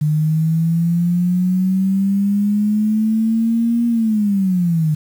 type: linear two-way sweep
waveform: sine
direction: up then down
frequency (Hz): 150.1 to 236.7 to 150.1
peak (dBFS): -13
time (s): 0.01-4.95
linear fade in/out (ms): 10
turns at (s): 3.87
effects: 7-bit